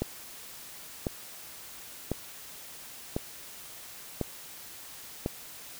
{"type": "click train", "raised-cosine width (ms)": 2, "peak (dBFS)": -15, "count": 6, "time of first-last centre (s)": [0.02, 5.261], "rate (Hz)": 0.954, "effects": ["white hiss -46 dBFS RMS until 5.79 s"]}